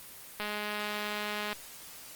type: click train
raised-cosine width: 0.3 ms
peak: -19 dBFS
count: 237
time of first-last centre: 0.4-1.529 s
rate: 209 Hz
effects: white hiss -48 dBFS RMS until 2.15 s + Opus 24 kbps